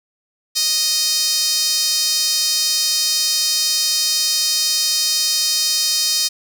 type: tone with high-pass filter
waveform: sawtooth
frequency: 622 Hz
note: D#5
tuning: 1 cent flat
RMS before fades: -18 dBFS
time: 0.55-6.29 s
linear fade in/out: 20 ms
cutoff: 4900 Hz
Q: 3
effects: none